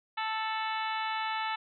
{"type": "harmonic tone with a mistuned harmonic", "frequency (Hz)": 440, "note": "A4", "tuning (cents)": 0, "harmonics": [2, 3, 4, 5, 6, 7, 8, 9], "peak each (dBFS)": [-33, -37, -39, -41, -43, -44, -45, -46], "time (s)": [0.17, 1.56], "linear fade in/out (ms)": 10, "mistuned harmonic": 7, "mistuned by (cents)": -56, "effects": []}